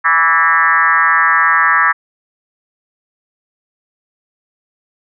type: tone with frequency modulation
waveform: sine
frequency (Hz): 1475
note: F#6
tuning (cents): -6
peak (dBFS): -8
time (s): 0.04-1.93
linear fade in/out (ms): 20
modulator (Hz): 163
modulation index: 2.7
effects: none